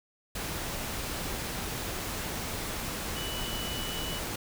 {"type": "tone in noise", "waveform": "sine", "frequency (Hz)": 2960, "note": "F#7", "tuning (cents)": 0, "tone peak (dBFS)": -38, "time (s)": [3.16, 4.19], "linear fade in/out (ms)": 5, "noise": "pink", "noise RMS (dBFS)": -35, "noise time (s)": [0.35, 4.36], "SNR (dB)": -6, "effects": []}